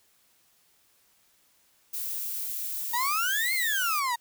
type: noise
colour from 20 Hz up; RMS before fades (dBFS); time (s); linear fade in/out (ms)
violet; -33; 1.93-4; 10
type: exponential two-way sweep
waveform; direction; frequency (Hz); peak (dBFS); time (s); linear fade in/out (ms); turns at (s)
35% pulse; up then down; 922 to 2167 to 922; -24; 2.93-4.16; 10; 3.54
effects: white hiss -65 dBFS RMS until 4.2 s